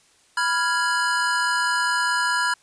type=chord; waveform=square; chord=F diminished; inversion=second; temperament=equal; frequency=987.8 / 1396.9 / 1661.2 Hz; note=Cb6 / F6 / Ab6; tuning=0 / 0 / 0 cents; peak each=-25 dBFS; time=0.37-2.54 s; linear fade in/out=5 ms; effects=white hiss -58 dBFS RMS until 2.62 s + resampled to 22050 Hz